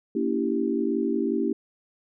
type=chord; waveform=sine; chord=A# diminished seventh; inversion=none; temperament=equal with one note detuned; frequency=233.1 / 284.3 / 329.6 / 392 Hz; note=A#3 / C#4 / E4 / G4; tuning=0 / +44 / 0 / 0 cents; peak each=-28 dBFS; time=0.15-1.53 s; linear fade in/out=5 ms; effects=none